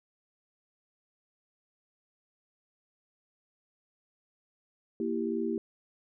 sine chord, E diminished, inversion second, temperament equal, 233.1 / 329.6 / 392 Hz, Bb3 / E4 / G4, 0 / 0 / 0 cents, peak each -33 / -33 / -33 dBFS, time 5-5.58 s, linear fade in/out 2 ms, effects none

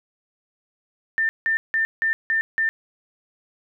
sine tone bursts, 1794 Hz, A6, 33 cents sharp, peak -18 dBFS, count 6, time 1.18-2.69 s, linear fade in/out 0 ms, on 110 ms, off 170 ms, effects none

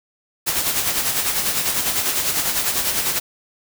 white noise with tremolo, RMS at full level -19 dBFS, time 0.46-3.2 s, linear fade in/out 20 ms, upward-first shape sine, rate 10 Hz, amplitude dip 50%, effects none

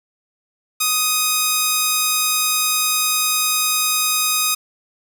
5% pulse tone, 1250 Hz, D#6, 8 cents sharp, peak -4 dBFS, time 0.8-4.55 s, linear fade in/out 10 ms, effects none

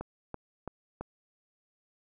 click train, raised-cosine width 1 ms, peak -23 dBFS, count 4, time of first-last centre 0.01-1.01 s, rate 3 Hz, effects none

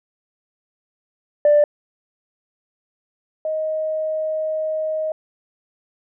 sine tone pair in turn, 590 / 626.1 Hz, D5 / D#5, +8 / +11 cents, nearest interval minor second, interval 103 cents, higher second, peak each -9 / -20 dBFS, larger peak first, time 1.45-1.64 / 3.45-5.12 s, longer second, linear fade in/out 2 ms, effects tanh soft clip ceiling -7 dBFS

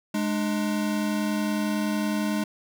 square tone pair together, 209.1 / 300 Hz, G#3 / D4, +12 / +37 cents, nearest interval tritone, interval 625 cents, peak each -26 / -30 dBFS, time 0.14-2.44 s, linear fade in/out 5 ms, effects none

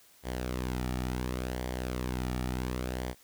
sawtooth tone with flanger, 62.6 Hz, B1, 24 cents sharp, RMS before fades -34 dBFS, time 0.23-3.15 s, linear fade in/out 50 ms, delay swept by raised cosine 0.75 to 1.95 ms, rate 0.7 Hz, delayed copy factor -0.5, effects white hiss -60 dBFS RMS until 3.23 s

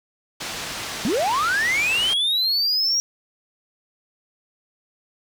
white low-pass noise, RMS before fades -31 dBFS, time 0.4-2.14 s, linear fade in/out 10 ms, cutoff 5200 Hz, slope 12 dB/octave
triangle linear sweep, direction up, 184.2 to 5690 Hz, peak -17 dBFS, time 1.05-3 s, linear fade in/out 0 ms
effects none

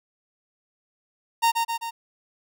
45% pulse tone with echo, 923 Hz, A#5, 17 cents flat, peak -17 dBFS, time 1.42-1.52 s, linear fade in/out 20 ms, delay 130 ms, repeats 3, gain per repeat -4 dB, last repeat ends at 1.91 s, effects none

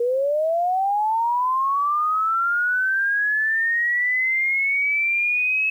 sine linear sweep, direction up, 468.6 to 2587 Hz, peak -18 dBFS, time 0-5.7 s, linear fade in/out 5 ms, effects 9-bit

